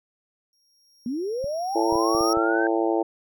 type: tone with exponential growth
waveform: 40% pulse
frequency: 5588 Hz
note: F8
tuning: in tune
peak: -25 dBFS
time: 0.53-2.33 s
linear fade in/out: 1 ms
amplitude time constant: 390 ms
type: linear sweep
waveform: sine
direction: up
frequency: 225.7 to 1581 Hz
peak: -25 dBFS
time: 1.06-2.67 s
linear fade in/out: 2 ms
type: clicks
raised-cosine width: 5 ms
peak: -26 dBFS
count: 6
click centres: 1.443 / 1.925 / 1.956 / 2.149 / 2.209 / 2.372 s
type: harmonic tone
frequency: 112.1 Hz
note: A2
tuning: 33 cents sharp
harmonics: 3 / 4 / 5 / 6 / 7 / 8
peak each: -23 / -27 / -29 / -29 / -29 / -33 dBFS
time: 1.75-3.03 s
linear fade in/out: 10 ms
effects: none